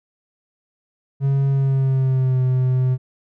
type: tone with pitch glide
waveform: triangle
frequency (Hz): 137.5 to 128.29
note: C#3 to C3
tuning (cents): -14 to -34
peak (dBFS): -13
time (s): 1.2-2.98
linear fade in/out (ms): 50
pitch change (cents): -120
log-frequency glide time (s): 1.49-2.42
effects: none